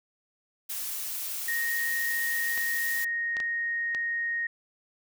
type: noise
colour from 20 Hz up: blue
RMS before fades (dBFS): -34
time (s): 0.69-3.05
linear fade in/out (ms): 10
type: tone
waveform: sine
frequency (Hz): 1864.7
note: A#6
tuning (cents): 0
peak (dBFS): -27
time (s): 1.48-4.47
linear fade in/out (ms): 5
type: clicks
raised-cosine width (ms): 0.2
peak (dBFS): -20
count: 4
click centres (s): 2.577 / 3.368 / 3.402 / 3.948
effects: none